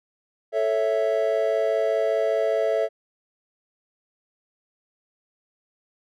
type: chord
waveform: triangle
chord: A major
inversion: none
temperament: equal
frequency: 440 / 554.4 / 659.3 Hz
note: A4 / C#5 / E5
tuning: 0 / 0 / 0 cents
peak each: -23 / -24 / -21 dBFS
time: 0.52-2.89 s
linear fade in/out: 50 ms
effects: none

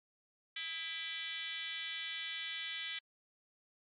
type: tone with frequency modulation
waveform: sine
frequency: 2700 Hz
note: E7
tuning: 41 cents sharp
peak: -39 dBFS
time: 0.56-2.99 s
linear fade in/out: 5 ms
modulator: 355 Hz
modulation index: 2.7
effects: AAC 48 kbps

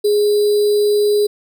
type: tone with sample-and-hold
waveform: sine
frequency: 415.3 Hz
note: G#4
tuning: in tune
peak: -11 dBFS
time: 0.04-1.27 s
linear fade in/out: 10 ms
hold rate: 4410 Hz
effects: none

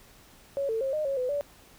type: tone with pitch steps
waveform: sine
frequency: 556 / 447.3 / 537 / 612 / 549 / 504 / 576 Hz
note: C#5 / A4 / C5 / D#5 / C#5 / B4 / D5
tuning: +5 / +28 / +45 / -29 / -17 / +35 / -34 cents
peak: -26 dBFS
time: 0.57-1.41 s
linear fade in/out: 0 ms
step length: 120 ms
effects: pink hiss -55 dBFS RMS until 1.78 s

